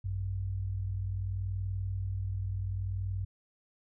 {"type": "tone pair together", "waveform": "sine", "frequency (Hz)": [55.76, 96.4], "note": ["A1", "G2"], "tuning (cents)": [24, -28], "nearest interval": "major sixth", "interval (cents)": 948, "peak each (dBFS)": [-38, -32], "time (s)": [0.04, 3.25], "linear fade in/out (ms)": 10, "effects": []}